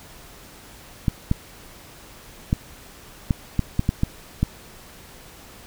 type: clicks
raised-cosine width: 5 ms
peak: -6 dBFS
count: 9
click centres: 1.082 / 1.314 / 2.529 / 3.308 / 3.593 / 3.794 / 3.891 / 4.034 / 4.43 s
effects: pink hiss -45 dBFS RMS until 5.66 s